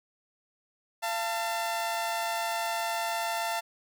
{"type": "tone pair together", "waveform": "sawtooth", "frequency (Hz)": [684.6, 893], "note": ["F5", "A5"], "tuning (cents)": [-35, 25], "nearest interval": "perfect fourth", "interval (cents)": 460, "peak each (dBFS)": -28, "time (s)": [1.02, 3.61], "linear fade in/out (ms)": 20, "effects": []}